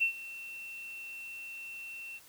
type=tone with ADSR envelope; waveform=sine; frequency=2700 Hz; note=E7; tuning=41 cents sharp; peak=-23 dBFS; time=0-2.2 s; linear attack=22 ms; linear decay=100 ms; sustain=-18 dB; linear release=40 ms; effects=white hiss -57 dBFS RMS until 2.28 s